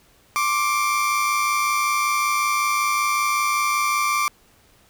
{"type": "tone pair together", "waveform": "30% pulse", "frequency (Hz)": [1069.4, 1174.7], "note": ["C6", "D6"], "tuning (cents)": [37, 0], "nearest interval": "major second", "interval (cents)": 163, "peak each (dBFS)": [-24, -17], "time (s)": [0.36, 4.28], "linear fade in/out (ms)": 0, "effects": ["pink hiss -56 dBFS RMS until 4.89 s"]}